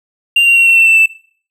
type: tone with pitch steps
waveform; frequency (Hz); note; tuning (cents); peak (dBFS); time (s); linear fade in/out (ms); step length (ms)
triangle; 2782 / 2760 / 2737 / 2715 / 2693 / 2672 / 2650; F7 / F7 / F7 / F7 / E7 / E7 / E7; -7 / -21 / -36 / -50 / +36 / +23 / +9; -3; 0.36-1.06; 5; 100
effects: noise-tail reverb RT60 0.5 s tail -20 dB re dry + tanh soft clip ceiling 0 dBFS